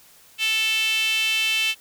sawtooth tone with high-pass filter, 440 Hz, A4, in tune, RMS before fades -22 dBFS, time 0.38-1.75 s, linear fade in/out 50 ms, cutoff 2800 Hz, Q 9.1, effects white hiss -52 dBFS RMS until 1.8 s

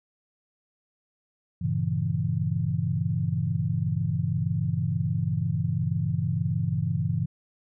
sine chord, G diminished seventh, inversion none, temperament equal, 98 / 116.54 / 138.59 / 164.81 Hz, G2 / Bb2 / Db3 / Fb3, 0 / 0 / 0 / 0 cents, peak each -30 / -30 / -29 / -28 dBFS, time 1.61-7.26 s, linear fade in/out 10 ms, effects none

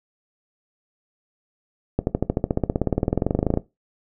accelerating click train, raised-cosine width 2 ms, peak -6 dBFS, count 30, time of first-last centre 1.99-3.574 s, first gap 81 ms, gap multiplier 0.97, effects noise-tail reverb RT60 0.2 s tail -17 dB re dry

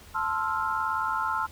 sine chord, F major seventh, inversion first, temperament equal, 880 / 1046.5 / 1318.5 / 1396.9 Hz, A5 / C6 / E6 / F6, 0 / 0 / 0 / 0 cents, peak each -31 dBFS, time 0.14-1.47 s, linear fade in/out 20 ms, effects added 80 Hz sine -52 dBFS peak until 1.51 s + pink hiss -51 dBFS RMS until 1.51 s

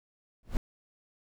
brown noise with exponential growth, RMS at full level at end -25 dBFS, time 0.43-0.57 s, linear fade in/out 1 ms, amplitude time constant 30 ms, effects none

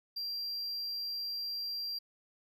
triangle tone, 4739 Hz, D8, 15 cents sharp, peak -34 dBFS, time 0.16-1.99 s, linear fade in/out 10 ms, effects none

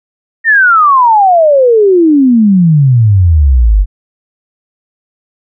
sine exponential sweep, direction down, 1864.7 to 45.72 Hz, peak -3 dBFS, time 0.44-3.86 s, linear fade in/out 50 ms, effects none

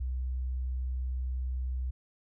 sine tone, 63.5 Hz, B1, 49 cents sharp, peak -30 dBFS, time 0-1.91 s, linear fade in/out 10 ms, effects none

